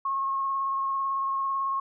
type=tone with vibrato; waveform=sine; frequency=1086 Hz; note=C#6; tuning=36 cents flat; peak=-25 dBFS; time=0.05-1.8 s; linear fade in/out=5 ms; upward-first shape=sine; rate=18 Hz; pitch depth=16 cents each way; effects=none